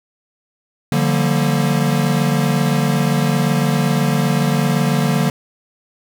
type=chord; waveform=square; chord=G minor seventh; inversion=second; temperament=equal with one note detuned; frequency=146.83 / 174.61 / 192.3 / 233.1 Hz; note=D3 / F3 / G3 / Bb3; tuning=0 / 0 / -33 / 0 cents; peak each=-18 / -22 / -23 / -21 dBFS; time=0.92-5.3 s; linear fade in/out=2 ms; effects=none